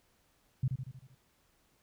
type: tone with echo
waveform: sine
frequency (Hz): 130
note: C3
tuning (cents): -11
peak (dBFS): -26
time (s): 0.63-0.68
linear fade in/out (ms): 5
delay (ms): 78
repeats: 6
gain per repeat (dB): -5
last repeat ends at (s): 1.148
effects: pink hiss -71 dBFS RMS until 1.82 s

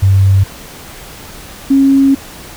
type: tone pair in turn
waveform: sine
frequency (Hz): 96.9 / 272.8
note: G2 / C#4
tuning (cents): -20 / -28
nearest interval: octave + tritone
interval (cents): 1792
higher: second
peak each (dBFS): -5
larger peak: neither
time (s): 0.02-0.44 / 1.7-2.15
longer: second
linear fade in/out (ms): 10
effects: pink hiss -32 dBFS RMS until 2.56 s

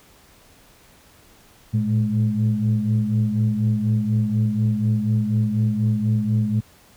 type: tone cluster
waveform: sine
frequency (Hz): 111.2 / 115.3 / 211.2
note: A2 / A#2 / G#3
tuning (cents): +19 / -19 / +29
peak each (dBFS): -21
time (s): 1.73-6.61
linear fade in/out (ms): 20
effects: tanh soft clip ceiling -10 dBFS + pink hiss -52 dBFS RMS until 6.96 s

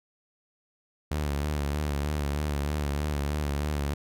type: tone with vibrato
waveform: sawtooth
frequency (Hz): 73.1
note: D2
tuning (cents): -7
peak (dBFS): -23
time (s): 1.11-3.94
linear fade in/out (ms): 5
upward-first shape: sine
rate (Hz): 3.2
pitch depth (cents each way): 56
effects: none

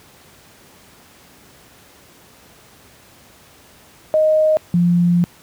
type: tone pair in turn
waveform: sine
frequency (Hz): 622.3 / 174.23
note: D#5 / F3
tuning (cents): 0 / -4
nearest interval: octave + minor seventh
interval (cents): 2204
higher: first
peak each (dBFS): -11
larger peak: neither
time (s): 4.14-4.57 / 4.74-5.24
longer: second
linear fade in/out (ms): 0
effects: pink hiss -47 dBFS RMS until 5.42 s + high-pass 80 Hz 12 dB/octave

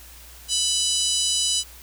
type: harmonic tone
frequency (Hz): 992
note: B5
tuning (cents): +7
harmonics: 3 / 4 / 5 / 6 / 7 / 8 / 9 / 10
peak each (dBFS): -26 / -27 / -28 / -29 / -29 / -30 / -31 / -31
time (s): 0.48-1.64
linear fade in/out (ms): 50
effects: added 60 Hz sine -46 dBFS peak until 1.82 s + white hiss -46 dBFS RMS until 1.82 s

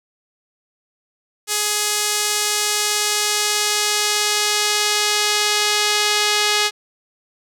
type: tone with band-pass filter sweep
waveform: sawtooth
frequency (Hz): 418.4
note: G#4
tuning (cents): +13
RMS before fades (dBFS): -19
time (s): 1.47-6.71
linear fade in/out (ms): 50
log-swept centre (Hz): 7900 to 4300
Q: 0.92
effects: none

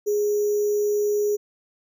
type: tone with sample-and-hold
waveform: sine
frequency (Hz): 415.3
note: G#4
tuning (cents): 0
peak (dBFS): -19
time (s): 0.06-1.37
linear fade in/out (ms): 20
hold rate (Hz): 6300
effects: none

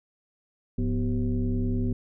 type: tone with frequency modulation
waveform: sine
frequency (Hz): 105.3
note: G#2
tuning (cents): +24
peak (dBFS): -23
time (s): 0.78-1.93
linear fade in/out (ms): 5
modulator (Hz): 140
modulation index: 1.4
effects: none

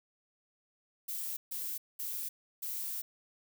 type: noise bursts at uneven times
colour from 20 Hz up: violet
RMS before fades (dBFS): -38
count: 4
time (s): 1.08-1.37 / 1.51-1.78 / 1.99-2.29 / 2.62-3.02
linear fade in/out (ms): 10
effects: none

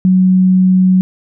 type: tone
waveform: sine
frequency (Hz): 185.6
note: F#3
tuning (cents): +6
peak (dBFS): -6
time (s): 0.05-1.01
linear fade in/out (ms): 0
effects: none

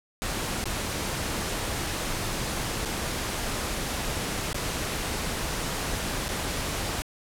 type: noise with dropouts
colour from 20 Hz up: pink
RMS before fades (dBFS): -30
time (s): 0.22-7.02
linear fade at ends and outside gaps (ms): 0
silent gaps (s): 0.64-0.656 / 2.851-2.856 / 4.53-4.544 / 6.282-6.289
effects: low-pass 12000 Hz 12 dB/octave

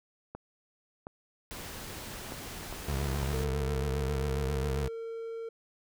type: clicks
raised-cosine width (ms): 1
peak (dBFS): -26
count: 5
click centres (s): 0.35 / 1.069 / 2.322 / 2.726 / 3.23
type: noise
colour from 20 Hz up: pink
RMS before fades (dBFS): -42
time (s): 1.51-3.44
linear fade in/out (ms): 0
type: tone with vibrato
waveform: 25% pulse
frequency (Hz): 69.3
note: C#2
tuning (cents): 0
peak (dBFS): -26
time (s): 2.87-4.89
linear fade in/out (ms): 20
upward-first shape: triangle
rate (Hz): 7.4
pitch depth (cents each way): 120
type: tone with pitch glide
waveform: triangle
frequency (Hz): 449 to 455.8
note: A4 to A#4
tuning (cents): +35 to -39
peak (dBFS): -34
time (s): 3.33-5.49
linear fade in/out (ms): 5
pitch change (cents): +26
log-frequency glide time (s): 3.54-4.57
effects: none

